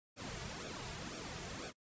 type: noise with flanger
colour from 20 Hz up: pink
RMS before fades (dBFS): -45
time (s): 0.16-1.73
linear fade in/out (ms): 50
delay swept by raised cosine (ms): 0.98 to 3.88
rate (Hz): 2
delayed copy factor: -0.85
effects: noise-tail reverb RT60 0.1 s tail -26 dB re dry + resampled to 16000 Hz